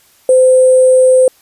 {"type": "tone with sample-and-hold", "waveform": "sine", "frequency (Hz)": 513, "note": "C5", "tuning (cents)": -34, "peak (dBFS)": -4, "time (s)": [0.29, 1.28], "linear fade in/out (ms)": 2, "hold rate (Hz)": 8820, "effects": ["white hiss -49 dBFS RMS until 1.41 s", "resampled to 32000 Hz"]}